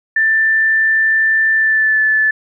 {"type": "tone with pitch glide", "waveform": "sine", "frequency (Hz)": [1774, 1742.5], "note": ["A6", "A6"], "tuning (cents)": [14, -17], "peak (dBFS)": -10, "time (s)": [0.16, 2.31], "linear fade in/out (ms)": 5, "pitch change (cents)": -31, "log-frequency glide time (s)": [1.54, 2.01], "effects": []}